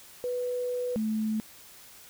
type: tone pair in turn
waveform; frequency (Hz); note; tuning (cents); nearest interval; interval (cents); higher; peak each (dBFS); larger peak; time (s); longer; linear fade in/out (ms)
sine; 493.9 / 217.5; B4 / A3; 0 / -20; octave + major second; 1420; first; -28 / -26; second; 0.24-0.96 / 0.96-1.4; first; 0
effects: white hiss -51 dBFS RMS until 2.09 s